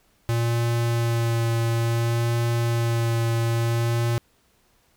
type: tone with vibrato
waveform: square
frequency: 116.54 Hz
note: A#2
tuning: in tune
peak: -21 dBFS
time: 0.29-4.18 s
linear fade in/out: 0 ms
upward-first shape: sine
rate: 0.58 Hz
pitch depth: 15 cents each way
effects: pink hiss -63 dBFS RMS until 4.96 s